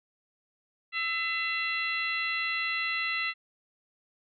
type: harmonic tone with a mistuned harmonic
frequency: 675 Hz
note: E5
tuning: 41 cents sharp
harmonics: 2 / 3 / 4 / 5 / 6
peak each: -37 / -31 / -32 / -42 / -40 dBFS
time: 0.92-3.34 s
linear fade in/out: 50 ms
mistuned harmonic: 2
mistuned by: -40 cents
effects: none